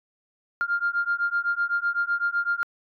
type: beating tone pair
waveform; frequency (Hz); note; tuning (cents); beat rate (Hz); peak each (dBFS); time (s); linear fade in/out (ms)
sine; 1397 / 1404.9; F6 / F6; 0 / +10; 7.9; -25; 0.61-2.63; 0
effects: tanh soft clip ceiling -15 dBFS